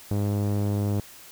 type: tone with low-pass filter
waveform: sawtooth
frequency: 102.2 Hz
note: G#2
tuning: 27 cents flat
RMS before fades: -25 dBFS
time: 0.11-1 s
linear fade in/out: 0 ms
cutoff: 600 Hz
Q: 0.71
effects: white hiss -47 dBFS RMS until 1.31 s